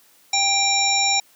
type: harmonic tone with a mistuned harmonic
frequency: 792 Hz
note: G5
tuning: 18 cents sharp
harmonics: 1 / 3 / 5 / 7 / 9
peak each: -23 / -23 / -23 / -23 / -23 dBFS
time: 0.33-1.2 s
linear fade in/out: 5 ms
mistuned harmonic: 5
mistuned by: -32 cents
effects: white hiss -55 dBFS RMS until 1.35 s + high-pass 150 Hz 12 dB/octave